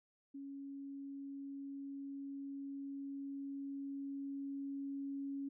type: tone with level ramp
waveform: sine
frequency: 277.2 Hz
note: C#4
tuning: in tune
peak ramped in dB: -45 to -39 dBFS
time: 0.34-5.49 s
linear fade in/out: 10 ms
effects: none